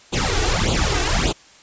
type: noise with flanger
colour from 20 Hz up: pink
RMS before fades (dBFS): -19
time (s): 0.12-1.33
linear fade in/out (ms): 20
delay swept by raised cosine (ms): 0.26 to 2.66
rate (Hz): 1.7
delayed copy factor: +0.9
effects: white hiss -48 dBFS RMS until 1.62 s + resampled to 16000 Hz